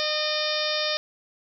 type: harmonic tone with a mistuned harmonic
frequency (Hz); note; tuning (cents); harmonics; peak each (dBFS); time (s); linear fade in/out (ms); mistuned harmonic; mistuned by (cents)
608; D#5; -40; 1 / 2 / 3 / 4 / 5 / 6 / 7 / 8 / 9; -29 / -35 / -34 / -34 / -35 / -30 / -35 / -31 / -34; 0-0.97; 0; 2; +21
effects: none